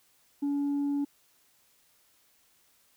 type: tone with tanh clipping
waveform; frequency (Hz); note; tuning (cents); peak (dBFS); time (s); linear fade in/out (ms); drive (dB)
sine; 284.6; C#4; +46; -27; 0.42-1.05; 10; 1
effects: white hiss -66 dBFS RMS until 2.96 s